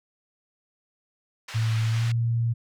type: band-pass noise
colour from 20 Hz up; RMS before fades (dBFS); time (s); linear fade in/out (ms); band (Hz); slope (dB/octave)
pink; -39; 1.48-2.12; 5; 1300 to 4900; 12
type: tone with pitch glide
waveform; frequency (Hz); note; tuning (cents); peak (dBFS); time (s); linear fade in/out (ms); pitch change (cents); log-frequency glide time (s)
sine; 112 to 116.49; A2 to A#2; +31 to -1; -21; 1.54-2.54; 20; +68; 1.91-2.05
effects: none